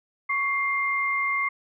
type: tone pair together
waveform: sine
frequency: 1116.1 / 2107 Hz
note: C#6 / C7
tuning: +11 / +12 cents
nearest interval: major seventh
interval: 1101 cents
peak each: -27 / -24 dBFS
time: 0.29-1.49 s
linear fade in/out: 10 ms
effects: none